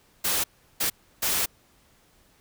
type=noise bursts at uneven times; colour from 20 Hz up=white; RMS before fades=-25 dBFS; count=3; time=0.24-0.44 / 0.8-0.9 / 1.22-1.46 s; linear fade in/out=10 ms; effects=pink hiss -61 dBFS RMS until 2.4 s